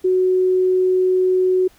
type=tone; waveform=sine; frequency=370 Hz; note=F#4; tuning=in tune; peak=-13 dBFS; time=0.04-1.68 s; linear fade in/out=10 ms; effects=pink hiss -53 dBFS RMS until 1.78 s